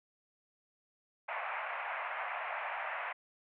pink band-pass noise, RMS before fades -39 dBFS, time 1.28-3.13 s, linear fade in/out 10 ms, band 630 to 2500 Hz, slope 48 dB/octave, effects none

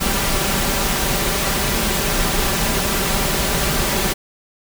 pink noise with comb filter, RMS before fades -19 dBFS, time 0-4.14 s, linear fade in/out 20 ms, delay 5.1 ms, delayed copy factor +0.5, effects none

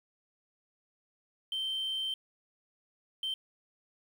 triangle tone bursts at uneven times, 3118 Hz, G7, 10 cents flat, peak -29 dBFS, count 2, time 1.52-2.14 / 3.23-3.34 s, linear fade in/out 2 ms, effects tanh soft clip ceiling -27 dBFS + 10-bit

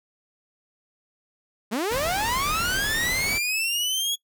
sawtooth linear sweep, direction up, 196 to 3363 Hz, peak -20 dBFS, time 1.71-4.16 s, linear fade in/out 20 ms
pink noise, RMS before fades -32 dBFS, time 1.9-3.39 s, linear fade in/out 20 ms
effects noise-tail reverb RT60 0.1 s tail -22 dB re dry

